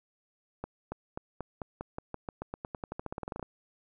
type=accelerating click train; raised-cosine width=1 ms; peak=-22 dBFS; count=25; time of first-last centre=0.64-3.428 s; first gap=280 ms; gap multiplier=0.91; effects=none